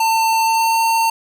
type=tone with pitch glide; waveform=square; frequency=897 to 906.9 Hz; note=A5 to A#5; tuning=+33 to -48 cents; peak=-14 dBFS; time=0-1.1 s; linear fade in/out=5 ms; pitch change=+19 cents; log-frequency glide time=0.38-0.8 s; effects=9-bit